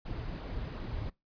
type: noise with flanger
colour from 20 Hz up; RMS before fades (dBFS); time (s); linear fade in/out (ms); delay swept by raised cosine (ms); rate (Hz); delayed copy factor
brown; -38; 0.05-1.1; 10; 0.4 to 5.9; 2.7; -0.5
effects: noise-tail reverb RT60 0.2 s tail -21 dB re dry + resampled to 11025 Hz